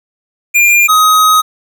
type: tone pair in turn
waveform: square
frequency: 2401 / 1260.5 Hz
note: D7 / D#6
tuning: +38 / +22 cents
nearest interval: major seventh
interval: 1116 cents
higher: first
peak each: -6 dBFS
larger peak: neither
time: 0.54-0.88 / 0.88-1.42 s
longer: second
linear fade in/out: 20 ms
effects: none